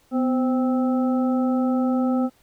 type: harmonic tone with a mistuned harmonic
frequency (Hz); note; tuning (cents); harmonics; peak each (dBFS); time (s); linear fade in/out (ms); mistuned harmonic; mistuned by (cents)
261.6; C4; 0; 1 / 2 / 3 / 5; -19 / -28 / -31 / -35; 0.11-2.3; 50; 1; -68
effects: pink hiss -60 dBFS RMS until 2.42 s